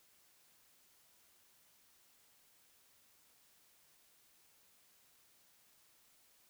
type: silence
effects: white hiss -69 dBFS RMS until 6.49 s